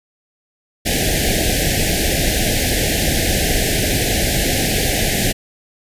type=band-stop noise; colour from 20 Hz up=pink; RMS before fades=-17 dBFS; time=0.85-5.33 s; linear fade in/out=20 ms; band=790 to 1600 Hz; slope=96 dB/octave; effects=resampled to 32000 Hz